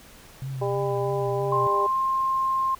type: tone with vibrato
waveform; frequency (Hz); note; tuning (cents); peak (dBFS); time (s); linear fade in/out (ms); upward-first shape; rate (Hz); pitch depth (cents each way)
sine; 130; C3; -11; -29; 0.42-1.67; 0; sine; 3.1; 72
type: harmonic tone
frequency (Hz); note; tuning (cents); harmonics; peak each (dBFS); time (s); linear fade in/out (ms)
200.5; G3; +39; 2 / 3 / 4 / 5; -26 / -30 / -32 / -34; 0.61-1.87; 10
type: tone with pitch glide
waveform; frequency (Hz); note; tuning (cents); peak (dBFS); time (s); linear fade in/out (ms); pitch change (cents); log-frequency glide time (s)
sine; 1053 to 1059.1; C6 to C6; +11 to +21; -21; 1.52-2.75; 5; +10; 1.9-1.97
effects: pink hiss -49 dBFS RMS until 2.79 s